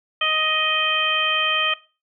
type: harmonic tone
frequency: 625 Hz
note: D#5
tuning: 8 cents sharp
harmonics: 1 / 2 / 3 / 4 / 5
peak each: -31 / -24 / -28 / -24 / -21 dBFS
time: 0.21-1.74 s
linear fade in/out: 5 ms
effects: noise-tail reverb RT60 0.3 s tail -18 dB re dry